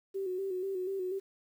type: tone with vibrato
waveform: sine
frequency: 377.8 Hz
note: F#4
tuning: 36 cents sharp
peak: -32 dBFS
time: 0.14-1.2 s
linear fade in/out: 20 ms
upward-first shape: square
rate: 4.1 Hz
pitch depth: 50 cents each way
effects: 10-bit